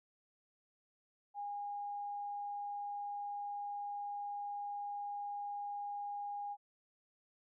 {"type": "tone", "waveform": "sine", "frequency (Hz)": 816, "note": "G#5", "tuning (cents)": -31, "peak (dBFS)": -39, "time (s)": [1.34, 6.57], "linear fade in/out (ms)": 50, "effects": []}